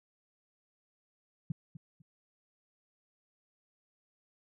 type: tone with echo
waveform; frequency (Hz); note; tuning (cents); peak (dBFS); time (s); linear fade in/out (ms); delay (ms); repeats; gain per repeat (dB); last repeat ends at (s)
sine; 155.56; D#3; 0; -29; 1.5-1.52; 5; 250; 2; -13; 2.02
effects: none